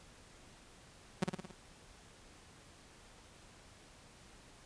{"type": "tone with echo", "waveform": "sawtooth", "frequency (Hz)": 185, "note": "F#3", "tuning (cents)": 0, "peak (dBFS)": -24, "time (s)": [1.22, 1.24], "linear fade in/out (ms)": 5, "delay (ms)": 55, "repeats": 5, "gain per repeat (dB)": -4, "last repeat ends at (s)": 1.515, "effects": ["pink hiss -59 dBFS RMS until 4.65 s", "resampled to 22050 Hz"]}